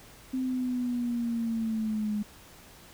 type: linear sweep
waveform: sine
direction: down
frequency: 260.6 to 207.7 Hz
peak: -27 dBFS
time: 0.33-2.23 s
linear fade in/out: 10 ms
effects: pink hiss -52 dBFS RMS until 2.93 s